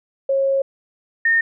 sine tone pair in turn, 544 / 1829.8 Hz, C#5 / A#6, -33 / -33 cents, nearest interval octave + major sixth, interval 2100 cents, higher second, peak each -15 / -13 dBFS, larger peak second, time 0.29-0.62 / 1.25-1.41 s, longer first, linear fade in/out 5 ms, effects none

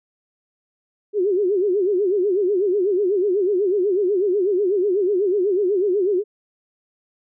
sine tone with vibrato, 386.8 Hz, G4, 23 cents flat, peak -16 dBFS, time 1.13-6.24 s, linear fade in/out 50 ms, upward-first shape sine, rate 8.1 Hz, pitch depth 160 cents each way, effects none

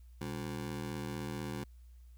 25% pulse ring-modulated tone, 160 Hz, D#3, 49 cents sharp, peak -31 dBFS, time 0.21-1.64 s, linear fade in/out 2 ms, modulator 37.9 Hz, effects added 60 Hz sine -52 dBFS peak until 2.17 s + white hiss -75 dBFS RMS until 2.17 s

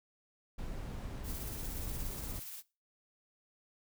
brown noise, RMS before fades -41 dBFS, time 0.58-2.4 s, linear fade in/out 10 ms
blue noise with tremolo, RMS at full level -44 dBFS, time 1.23-2.63 s, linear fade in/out 50 ms, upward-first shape triangle, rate 17 Hz, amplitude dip 40%
effects noise-tail reverb RT60 0.3 s tail -20 dB re dry

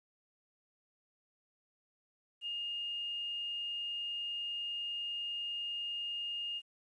sine tone with quantisation, 2835 Hz, F7, 25 cents sharp, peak -36 dBFS, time 2.41-6.62 s, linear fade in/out 50 ms, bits 11, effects resampled to 24000 Hz

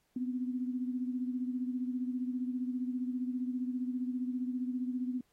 sine beating tone pair, 249.5 / 264.5 Hz, B3 / C4, +18 / +19 cents, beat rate 15 Hz, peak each -33 / -40 dBFS, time 0.16-5.21 s, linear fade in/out 5 ms, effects pink hiss -75 dBFS RMS until 5.32 s + AAC 48 kbps

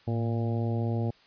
harmonic tone with a mistuned harmonic, 116.3 Hz, A#2, 4 cents flat, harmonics 1 / 2 / 3 / 4 / 5 / 6 / 7, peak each -27 / -33 / -37 / -39 / -41 / -43 / -44 dBFS, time 0.07-1.11 s, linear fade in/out 10 ms, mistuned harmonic 1, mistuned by -57 cents, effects white hiss -59 dBFS RMS until 1.26 s + resampled to 11025 Hz

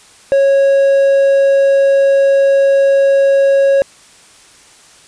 triangle tone with hard clipping, 550 Hz, C#5, 14 cents flat, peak -8 dBFS, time 0.32-3.82 s, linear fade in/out 0 ms, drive 6 dB, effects white hiss -43 dBFS RMS until 5.07 s + resampled to 22050 Hz

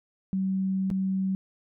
sine tone with dropouts, 190.7 Hz, G3, 47 cents flat, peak -24 dBFS, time 0.33-1.35 s, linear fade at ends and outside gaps 0 ms, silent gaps 0.902-0.912 s, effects none

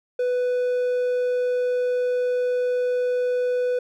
triangle tone, 496.2 Hz, B4, 8 cents sharp, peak -18 dBFS, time 0.19-3.79 s, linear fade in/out 5 ms, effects none

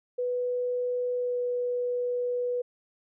sine tone with pitch glide, 493.9 to 490.8 Hz, B4 to B4, 0 to -11 cents, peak -26 dBFS, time 0.18-2.62 s, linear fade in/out 10 ms, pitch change -11 cents, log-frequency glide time 1.16-1.38 s, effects none

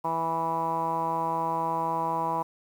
10% pulse tone with low-pass filter, 164.1 Hz, E3, 8 cents flat, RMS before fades -28 dBFS, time 0.04-2.43 s, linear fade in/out 10 ms, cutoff 970 Hz, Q 7.1, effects 9-bit

